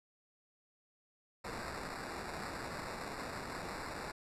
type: noise with sample-and-hold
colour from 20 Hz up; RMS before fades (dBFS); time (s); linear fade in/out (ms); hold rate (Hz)
blue; -43; 1.44-4.12; 10; 3150
effects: low-pass 10000 Hz 12 dB/octave